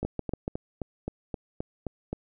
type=two click trains; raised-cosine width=2 ms; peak=-16 / -18 dBFS; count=4 / 9; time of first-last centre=0.05-0.479 / 0.03-2.13 s; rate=6.99 / 3.81 Hz; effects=none